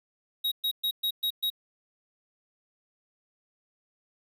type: tone bursts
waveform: square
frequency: 3800 Hz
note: A#7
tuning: 33 cents sharp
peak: -26 dBFS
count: 6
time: 0.44-1.502 s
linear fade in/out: 10 ms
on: 77 ms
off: 120 ms
effects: none